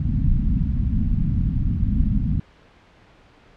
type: low-pass noise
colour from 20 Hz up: pink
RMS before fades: -20 dBFS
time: 0-2.4 s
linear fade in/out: 5 ms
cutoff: 240 Hz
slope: 48 dB/octave
effects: pink hiss -52 dBFS RMS until 3.56 s + low-pass 3000 Hz 12 dB/octave